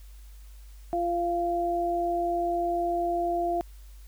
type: tone pair together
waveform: sine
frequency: 345.5 / 691 Hz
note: F4 / F5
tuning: -19 / -19 cents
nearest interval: octave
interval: 1200 cents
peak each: -29 / -26 dBFS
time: 0.93-3.61 s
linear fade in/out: 0 ms
effects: added 50 Hz sine -44 dBFS peak until 4.07 s + white hiss -60 dBFS RMS until 4.07 s